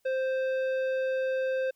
triangle tone with tanh clipping, 523.3 Hz, C5, in tune, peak -28 dBFS, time 0.05-1.71 s, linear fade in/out 10 ms, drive 15 dB, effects white hiss -73 dBFS RMS until 1.75 s

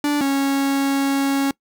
45% pulse tone pair in turn, 291.9 / 275.5 Hz, D4 / C#4, -10 / -11 cents, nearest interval minor second, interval 101 cents, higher first, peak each -17 dBFS, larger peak neither, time 0.04-0.21 / 0.21-1.51 s, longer second, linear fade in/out 2 ms, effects noise-tail reverb RT60 0.1 s tail -23 dB re dry

